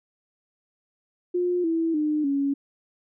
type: tone with pitch steps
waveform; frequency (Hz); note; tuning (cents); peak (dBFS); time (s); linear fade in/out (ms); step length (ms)
sine; 355.9 / 328.3 / 302.8 / 279.2; F4 / E4 / D#4 / C#4; +33 / -7 / -47 / +13; -21; 1.34-2.54; 10; 300
effects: none